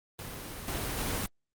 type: noise with level steps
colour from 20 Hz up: pink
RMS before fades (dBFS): -41 / -34 / -32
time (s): 0.19-1.26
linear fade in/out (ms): 0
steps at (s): 0.68 / 0.97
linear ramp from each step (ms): 2
effects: Opus 24 kbps

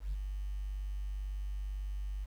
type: tone with ADSR envelope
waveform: sine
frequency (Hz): 49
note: G1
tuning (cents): 0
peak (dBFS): -29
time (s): 0-2.26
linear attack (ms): 120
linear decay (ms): 31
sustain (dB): -5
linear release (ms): 23
effects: tanh soft clip ceiling -31 dBFS + 10-bit

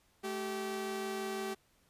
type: tone pair together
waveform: sawtooth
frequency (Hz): 216.3 / 386.6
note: A3 / G4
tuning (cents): -29 / -24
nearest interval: minor seventh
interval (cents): 1005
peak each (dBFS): -38 / -33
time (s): 0.23-1.55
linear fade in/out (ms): 20
effects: pink hiss -70 dBFS RMS until 1.89 s + resampled to 32000 Hz

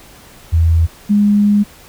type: tone pair in turn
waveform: sine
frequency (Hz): 82.41 / 205.8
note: E2 / G#3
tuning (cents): 0 / -16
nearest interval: octave + major third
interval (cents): 1584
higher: second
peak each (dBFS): -8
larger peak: neither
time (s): 0.52-0.87 / 1.09-1.64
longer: second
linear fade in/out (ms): 20
effects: pink hiss -41 dBFS RMS until 1.88 s

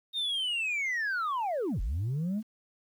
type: linear two-way sweep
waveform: sine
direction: down then up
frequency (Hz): 3722 to 38.56 to 226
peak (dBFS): -26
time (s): 0.13-2.43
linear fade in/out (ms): 50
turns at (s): 1.81
effects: tanh soft clip ceiling -27 dBFS + 10-bit

